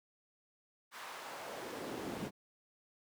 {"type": "noise with high-pass filter sweep", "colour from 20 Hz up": "brown", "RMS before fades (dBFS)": -44, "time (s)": [0.91, 2.31], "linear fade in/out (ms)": 50, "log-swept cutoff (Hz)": [1300, 200], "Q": 1.2, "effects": []}